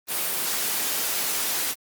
white noise, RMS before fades -26 dBFS, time 0.07-1.75 s, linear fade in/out 50 ms, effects high-pass 200 Hz 12 dB/octave + Opus 24 kbps

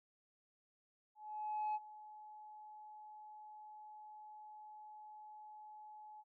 sine tone with ADSR envelope, 851 Hz, G#5, 42 cents sharp, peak -33 dBFS, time 1.15-6.24 s, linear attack 600 ms, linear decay 37 ms, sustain -19 dB, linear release 42 ms, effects tanh soft clip ceiling -34 dBFS

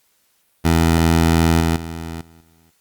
15% pulse tone with level steps, 82.41 Hz, E2, in tune, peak -6 / -9 / -21 / -39 / -47 dBFS, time 0.64-2.71 s, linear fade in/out 20 ms, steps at 1.6 / 1.76 / 2.21 / 2.41 s, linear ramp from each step 2 ms, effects white hiss -62 dBFS RMS until 2.8 s + Opus 48 kbps

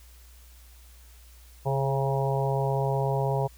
harmonic tone with a mistuned harmonic, 135.9 Hz, C#3, 34 cents flat, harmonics 1 / 3 / 4 / 5 / 6 / 7, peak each -26 / -31 / -32 / -33 / -34 / -34 dBFS, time 1.65-3.48 s, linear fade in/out 20 ms, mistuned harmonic 3, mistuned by +24 cents, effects added 60 Hz sine -49 dBFS peak until 3.57 s + white hiss -57 dBFS RMS until 3.57 s

